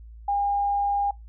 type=tone; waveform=sine; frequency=808 Hz; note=G#5; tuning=48 cents flat; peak=-21 dBFS; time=0.28-1.11 s; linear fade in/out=5 ms; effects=noise-tail reverb RT60 0.2 s tail -24 dB re dry + added 56 Hz sine -41 dBFS peak until 1.28 s